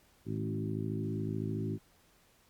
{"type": "harmonic tone with a mistuned harmonic", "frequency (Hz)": 53.8, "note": "A1", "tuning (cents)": -38, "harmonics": [2, 3, 4, 5, 6, 7], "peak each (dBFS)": [-37, -39, -40, -41, -42, -42], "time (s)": [0.25, 1.79], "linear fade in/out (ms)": 50, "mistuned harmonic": 3, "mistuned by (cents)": -19, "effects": ["pink hiss -66 dBFS RMS until 2.49 s", "Opus 48 kbps"]}